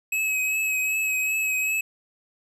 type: tone with vibrato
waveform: square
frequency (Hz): 2560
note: D#7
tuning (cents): +49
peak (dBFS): -23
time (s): 0.12-1.81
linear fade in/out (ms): 5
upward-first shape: triangle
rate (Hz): 2.6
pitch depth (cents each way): 29
effects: none